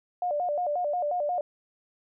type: tone with vibrato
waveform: sine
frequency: 649 Hz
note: E5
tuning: 27 cents flat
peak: -25 dBFS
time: 0.22-1.41 s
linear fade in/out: 2 ms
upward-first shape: square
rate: 5.6 Hz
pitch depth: 170 cents each way
effects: none

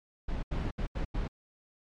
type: noise bursts at uneven times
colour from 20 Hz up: brown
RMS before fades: -32 dBFS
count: 5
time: 0.28-0.43 / 0.51-0.71 / 0.78-0.87 / 0.95-1.05 / 1.14-1.28 s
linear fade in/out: 10 ms
effects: low-pass 4000 Hz 12 dB/octave + MP3 96 kbps

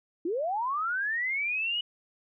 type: linear sweep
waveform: sine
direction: up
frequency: 310.8 to 2954 Hz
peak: -27 dBFS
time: 0.25-1.81 s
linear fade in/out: 5 ms
effects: none

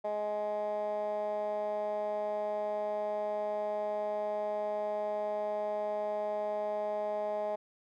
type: tone with band-pass filter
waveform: 15% pulse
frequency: 209.6 Hz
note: G#3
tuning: 16 cents sharp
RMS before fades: -34 dBFS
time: 0.04-7.56 s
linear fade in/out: 10 ms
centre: 690 Hz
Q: 4.4
effects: none

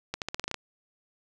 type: accelerating click train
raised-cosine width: 0.2 ms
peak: -14 dBFS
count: 9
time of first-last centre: 0.14-0.543 s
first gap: 78 ms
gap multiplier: 0.87
effects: none

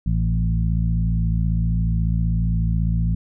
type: harmonic tone with a mistuned harmonic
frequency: 56.2 Hz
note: A1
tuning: 37 cents sharp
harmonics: 1 / 2 / 3 / 4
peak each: -20 / -23 / -23 / -34 dBFS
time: 0.06-3.15 s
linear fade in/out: 5 ms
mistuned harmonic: 3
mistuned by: -15 cents
effects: none

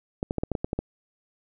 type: clicks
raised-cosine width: 2 ms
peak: -13 dBFS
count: 9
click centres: 0.229 / 0.309 / 0.383 / 0.435 / 0.517 / 0.552 / 0.645 / 0.731 / 0.79 s
effects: none

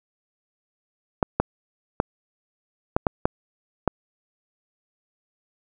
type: clicks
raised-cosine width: 1 ms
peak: -4 dBFS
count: 7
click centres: 1.228 / 1.4 / 2.001 / 2.965 / 3.068 / 3.255 / 3.877 s
effects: none

